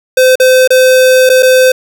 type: tone with dropouts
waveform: square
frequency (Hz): 514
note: C5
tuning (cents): -31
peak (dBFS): -4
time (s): 0.17-1.72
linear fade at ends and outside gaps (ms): 5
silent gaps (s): 0.356-0.399 / 0.676-0.704 / 1.293-1.298 / 1.425-1.429
effects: none